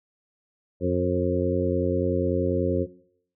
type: harmonic tone with a mistuned harmonic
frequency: 90.2 Hz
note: F#2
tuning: 44 cents flat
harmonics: 1 / 2 / 3 / 4 / 5 / 6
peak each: -28 / -28 / -28 / -28 / -28 / -28 dBFS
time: 0.8-2.87 s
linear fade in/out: 50 ms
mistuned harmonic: 6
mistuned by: -21 cents
effects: noise-tail reverb RT60 0.6 s tail -18 dB re dry